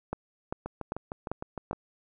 two click trains, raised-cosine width 1 ms, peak -21 / -17 dBFS, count 8 / 5, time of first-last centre 0.66-1.73 / 0.13-1.711 s, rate 6.54 / 2.53 Hz, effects none

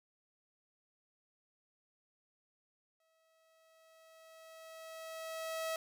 sawtooth tone with exponential growth, 646 Hz, E5, 35 cents flat, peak -31 dBFS, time 3-5.76 s, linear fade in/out 2 ms, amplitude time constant 600 ms, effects none

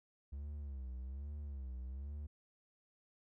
triangle tone with vibrato, 68 Hz, C#2, 33 cents flat, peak -40 dBFS, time 0.32-2.27 s, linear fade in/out 10 ms, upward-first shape sine, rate 1.2 Hz, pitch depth 140 cents each way, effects none

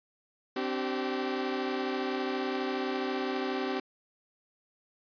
sawtooth chord, C suspended second, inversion none, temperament equal with one note detuned, 261.6 / 293.7 / 385 Hz, C4 / D4 / G4, 0 / 0 / -31 cents, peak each -30 / -34 / -29 dBFS, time 0.56-3.8 s, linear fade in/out 5 ms, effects resampled to 11025 Hz

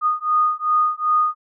sine beating tone pair, 1232 / 1234.6 Hz, D#6 / D#6, -17 / -14 cents, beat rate 2.6 Hz, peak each -19 dBFS, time 0.01-1.35 s, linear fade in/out 50 ms, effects none

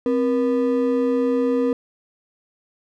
triangle ring-modulated tone, 370 Hz, F#4, in tune, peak -12 dBFS, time 0.06-1.73 s, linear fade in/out 2 ms, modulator 108 Hz, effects none

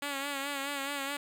5% pulse tone with vibrato, 279.9 Hz, C#4, 17 cents sharp, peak -22 dBFS, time 0.02-1.17 s, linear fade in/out 5 ms, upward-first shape sine, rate 4.7 Hz, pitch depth 49 cents each way, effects none

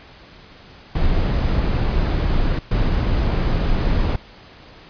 brown noise bursts at uneven times, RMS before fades -18 dBFS, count 2, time 0.95-2.59 / 2.71-4.16 s, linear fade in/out 5 ms, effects pink hiss -44 dBFS RMS until 4.89 s + resampled to 11025 Hz

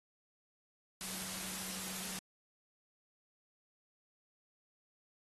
sine tone in noise, 187.6 Hz, F#3, 24 cents sharp, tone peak -51 dBFS, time 1.01-2.19 s, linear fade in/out 0 ms, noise white, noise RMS -42 dBFS, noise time 1.01-2.19 s, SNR -12 dB, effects AAC 32 kbps

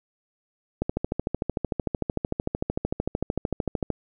click train, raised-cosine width 2 ms, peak -11 dBFS, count 42, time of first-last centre 0.82-3.903 s, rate 13.3 Hz, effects none

